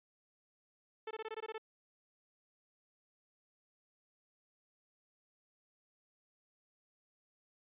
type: tone bursts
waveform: sawtooth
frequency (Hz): 440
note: A4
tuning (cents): 0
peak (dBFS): -36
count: 9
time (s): 1.07-1.581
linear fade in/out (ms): 5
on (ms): 39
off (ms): 20
effects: resampled to 8000 Hz